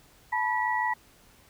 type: tone cluster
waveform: sine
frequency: 870 / 976 / 1939 Hz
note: A5 / B5 / B6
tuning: -20 / -21 / -32 cents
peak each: -29 dBFS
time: 0.32-0.94 s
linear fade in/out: 10 ms
effects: pink hiss -58 dBFS RMS until 1.49 s